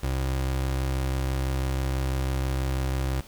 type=tone; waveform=30% pulse; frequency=66.1 Hz; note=C2; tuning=18 cents sharp; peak=-22 dBFS; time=0.03-3.21 s; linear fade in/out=5 ms; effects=pink hiss -49 dBFS RMS until 3.27 s